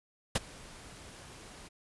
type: noise with ADSR envelope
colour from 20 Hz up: pink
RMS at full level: -26 dBFS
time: 0.35-1.69 s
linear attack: 8 ms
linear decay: 26 ms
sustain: -24 dB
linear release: 21 ms
effects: resampled to 24000 Hz